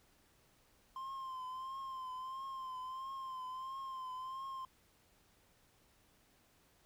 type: tone with vibrato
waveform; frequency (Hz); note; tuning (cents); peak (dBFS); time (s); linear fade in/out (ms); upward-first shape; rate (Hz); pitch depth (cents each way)
triangle; 1046.5; C6; 0; -40; 0.96-4.65; 2; triangle; 1.5; 55
effects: pink hiss -70 dBFS RMS until 6.85 s